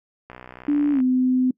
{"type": "click train", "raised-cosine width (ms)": 0.5, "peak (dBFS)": -24, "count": 45, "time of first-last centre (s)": [0.3, 1.003], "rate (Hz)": 62.6}
{"type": "tone with pitch glide", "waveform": "sine", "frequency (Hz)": [291.3, 255.1], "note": ["D4", "C4"], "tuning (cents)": [-14, -44], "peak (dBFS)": -16, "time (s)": [0.68, 1.51], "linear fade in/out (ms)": 5, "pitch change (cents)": -230, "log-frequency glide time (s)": [0.92, 1.01]}
{"effects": ["noise-tail reverb RT60 0.1 s tail -24 dB re dry"]}